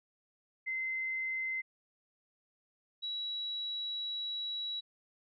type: tone pair in turn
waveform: sine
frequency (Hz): 2066 / 3900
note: C7 / B7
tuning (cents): -22 / -23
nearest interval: major seventh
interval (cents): 1099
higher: second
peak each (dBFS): -33 / -35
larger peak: first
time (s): 0.66-1.62 / 3.02-4.81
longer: second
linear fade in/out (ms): 20
effects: none